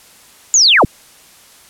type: linear sweep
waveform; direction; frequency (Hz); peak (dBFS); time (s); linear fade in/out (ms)
sine; down; 7090 to 42.24; -6; 0.54-0.85; 0
effects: white hiss -44 dBFS RMS until 1.69 s + low-pass 12000 Hz 12 dB/octave